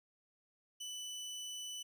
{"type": "tone", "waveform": "25% pulse", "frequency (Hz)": 2985, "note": "F#7", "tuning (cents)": 15, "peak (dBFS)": -39, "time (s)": [0.8, 1.83], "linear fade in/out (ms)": 10, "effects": []}